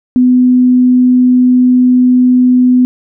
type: tone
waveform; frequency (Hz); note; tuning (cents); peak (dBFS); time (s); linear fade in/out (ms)
sine; 250.8; B3; +27; -4; 0.16-2.85; 0
effects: none

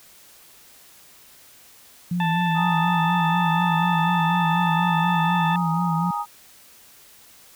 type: tone with vibrato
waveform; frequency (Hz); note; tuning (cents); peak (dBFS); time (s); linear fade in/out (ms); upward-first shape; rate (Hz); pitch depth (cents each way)
sine; 170; F3; -46; -21; 2.11-6.11; 5; sine; 4.1; 71
type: harmonic tone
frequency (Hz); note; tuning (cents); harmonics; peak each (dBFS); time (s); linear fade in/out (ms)
881; A5; +2; 1 / 2 / 3 / 4; -23 / -29 / -33 / -35; 2.2-5.56; 2
type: chord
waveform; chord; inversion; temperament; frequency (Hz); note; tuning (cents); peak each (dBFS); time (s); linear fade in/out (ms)
sine; Ab suspended second; none; equal; 830.6 / 932.3 / 1244.5; Ab5 / Bb5 / Eb6; 0 / 0 / 0; -28; 2.54-6.26; 50
effects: white hiss -50 dBFS RMS until 7.55 s

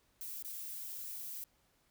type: noise with dropouts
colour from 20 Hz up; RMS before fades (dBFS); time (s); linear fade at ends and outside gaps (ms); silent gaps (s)
violet; -44; 0.21-1.44; 0; 0.425-0.447
effects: pink hiss -73 dBFS RMS until 1.9 s

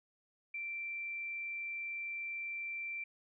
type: tone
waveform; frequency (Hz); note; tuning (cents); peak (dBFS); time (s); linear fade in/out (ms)
sine; 2349; D7; 0; -38; 0.54-3.04; 5
effects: none

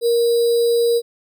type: tone with sample-and-hold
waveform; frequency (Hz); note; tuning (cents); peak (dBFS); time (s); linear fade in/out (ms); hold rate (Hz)
sine; 470; A#4; +14; -13; 0.01-1.02; 50; 4410
effects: none

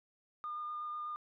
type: tone with vibrato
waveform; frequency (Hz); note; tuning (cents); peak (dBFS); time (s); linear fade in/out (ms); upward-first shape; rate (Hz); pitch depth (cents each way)
sine; 1213; D#6; -44; -37; 0.44-1.16; 0; square; 8.1; 8
effects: tanh soft clip ceiling -33 dBFS

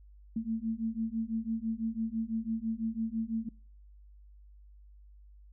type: beating tone pair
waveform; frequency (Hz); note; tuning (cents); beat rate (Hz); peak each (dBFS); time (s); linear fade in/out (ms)
sine; 221.3 / 227.3; A3 / A#3; +10 / -43; 6; -35 / -33; 0.36-3.49; 5
effects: noise-tail reverb RT60 0.5 s tail -24 dB re dry + added 50 Hz sine -52 dBFS peak until 5.52 s

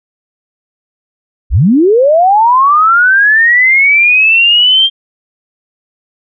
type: linear sweep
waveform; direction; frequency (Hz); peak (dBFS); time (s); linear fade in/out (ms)
sine; up; 36.71 to 3201; -4; 1.5-4.9; 50
effects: none

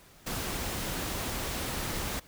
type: noise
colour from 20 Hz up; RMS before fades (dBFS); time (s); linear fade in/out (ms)
pink; -34; 0.26-2.2; 10
effects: pink hiss -56 dBFS RMS until 2.27 s

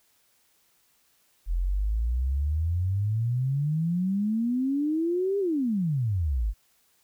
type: exponential two-way sweep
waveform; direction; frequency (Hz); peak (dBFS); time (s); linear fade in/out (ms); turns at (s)
sine; up then down; 40.87 to 407 to 46.15; -23; 1.46-6.54; 50; 5.39
effects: white hiss -66 dBFS RMS until 7.03 s

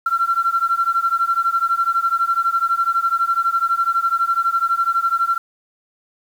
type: beating tone pair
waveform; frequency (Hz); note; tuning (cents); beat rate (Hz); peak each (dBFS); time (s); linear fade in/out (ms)
sine; 1355 / 1367; E6 / F6; +47 / -37; 12; -18; 0.06-5.38; 5
effects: tanh soft clip ceiling -8 dBFS + 7-bit

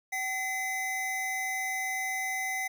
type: tone pair together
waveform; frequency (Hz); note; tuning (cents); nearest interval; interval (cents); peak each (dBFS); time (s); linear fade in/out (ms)
square; 763.7 / 2037; G5 / C7; -45 / -47; octave + perfect fourth; 1698; -37 / -32; 0.12-2.68; 10
effects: none

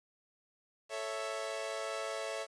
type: chord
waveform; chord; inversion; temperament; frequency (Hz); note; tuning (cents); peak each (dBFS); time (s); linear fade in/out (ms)
sawtooth; A major; none; equal; 440 / 554.4 / 659.3; A4 / C#5 / E5; 0 / 0 / 0; -39 / -37 / -36; 0.89-2.47; 50
effects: resampled to 22050 Hz + 10-bit

